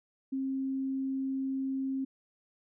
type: tone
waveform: sine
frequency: 267.3 Hz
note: C4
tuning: 37 cents sharp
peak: -30 dBFS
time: 0.32-2.05 s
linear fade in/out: 10 ms
effects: none